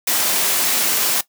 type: noise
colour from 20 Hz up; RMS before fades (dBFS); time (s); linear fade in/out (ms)
white; -18; 0.07-1.21; 5
effects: noise-tail reverb RT60 0.1 s tail -17 dB re dry + high-pass 200 Hz 12 dB/octave